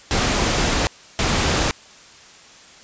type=noise bursts at uneven times; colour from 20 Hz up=pink; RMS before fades=-19 dBFS; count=2; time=0.11-0.87 / 1.19-1.71 s; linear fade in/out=0 ms; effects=white hiss -45 dBFS RMS until 2.83 s + resampled to 16000 Hz